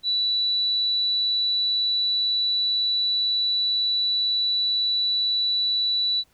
sine tone, 3951 Hz, B7, in tune, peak -20 dBFS, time 0.03-6.24 s, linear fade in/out 50 ms, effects pink hiss -63 dBFS RMS until 6.33 s

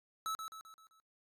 square tone with echo, 1305 Hz, E6, 18 cents flat, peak -36 dBFS, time 0.26-0.35 s, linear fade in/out 0 ms, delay 130 ms, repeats 5, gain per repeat -6 dB, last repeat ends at 1 s, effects AAC 64 kbps

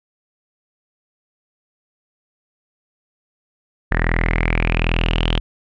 sawtooth tone with low-pass filter sweep, 41.25 Hz, E1, 2 cents sharp, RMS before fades -18 dBFS, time 3.91-5.4 s, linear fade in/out 10 ms, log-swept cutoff 1800 to 3200 Hz, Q 8.2, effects none

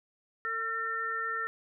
harmonic tone, 452 Hz, A4, 47 cents sharp, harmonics 1 / 3 / 4, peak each -43 / -33 / -34 dBFS, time 0.45-1.47 s, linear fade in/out 0 ms, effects none

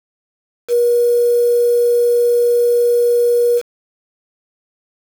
sine tone with quantisation, 479.6 Hz, A#4, 49 cents sharp, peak -10 dBFS, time 0.68-3.62 s, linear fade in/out 50 ms, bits 5, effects none

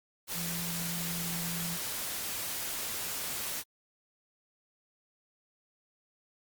sine tone in noise, 170.1 Hz, F3, 45 cents flat, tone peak -37 dBFS, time 0.33-1.79 s, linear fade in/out 50 ms, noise white, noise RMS -36 dBFS, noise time 0.27-3.64 s, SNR -4 dB, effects Opus 48 kbps

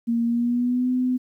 sine tone with pitch glide, 233.1 to 252.7 Hz, A#3 to B3, 0 to +40 cents, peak -19 dBFS, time 0.07-1.18 s, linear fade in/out 20 ms, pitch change +140 cents, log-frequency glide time 0.24-0.9 s, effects 10-bit

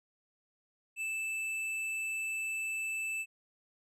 triangle tone with tanh clipping, 2637 Hz, E7, in tune, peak -35 dBFS, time 0.96-3.26 s, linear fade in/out 50 ms, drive 18 dB, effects low-pass 12000 Hz 12 dB/octave

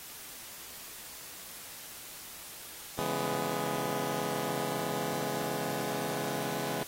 10% pulse chord, C# minor seventh, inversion none, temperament just, 138.59 / 166.31 / 207.9 / 249.5 Hz, C#3 / E3 / G#3 / B3, 0 / +16 / +2 / +18 cents, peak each -31 dBFS, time 2.99-6.83 s, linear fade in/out 0 ms, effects white hiss -46 dBFS RMS until 6.87 s + AAC 48 kbps

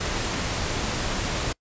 pink noise, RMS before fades -27 dBFS, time 0-1.53 s, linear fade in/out 10 ms, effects noise-tail reverb RT60 0.1 s tail -26 dB re dry + resampled to 16000 Hz

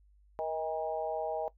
harmonic tone with a mistuned harmonic, 158.2 Hz, D#3, 29 cents sharp, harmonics 3 / 4 / 5 / 6, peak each -38 / -35 / -37 / -45 dBFS, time 0.39-1.48 s, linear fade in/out 0 ms, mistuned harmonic 5, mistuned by +34 cents, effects noise-tail reverb RT60 0.1 s tail -17 dB re dry + added 50 Hz sine -60 dBFS peak until 1.57 s

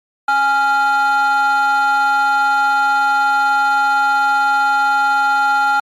triangle tone pair together, 830.6 / 1389.6 Hz, G#5 / F6, 0 / -9 cents, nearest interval major sixth, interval 891 cents, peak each -11 dBFS, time 0.28-5.8 s, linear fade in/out 5 ms, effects tanh soft clip ceiling -7 dBFS + MP3 64 kbps

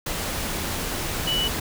sine tone in noise, 2960 Hz, F#7, in tune, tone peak -22 dBFS, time 1.27-1.48 s, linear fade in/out 5 ms, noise pink, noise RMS -28 dBFS, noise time 0.06-1.6 s, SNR +3 dB, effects none

